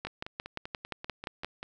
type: two click trains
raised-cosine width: 0.3 ms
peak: -23 / -18 dBFS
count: 9 / 9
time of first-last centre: 0.07-1.629 / 0.05-1.446 s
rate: 5.13 / 5.73 Hz
effects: none